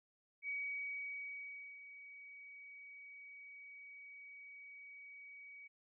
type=tone with ADSR envelope; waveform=sine; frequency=2263 Hz; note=C#7; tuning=35 cents sharp; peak=-38 dBFS; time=0.42-5.68 s; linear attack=66 ms; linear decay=1300 ms; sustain=-14 dB; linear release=13 ms; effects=none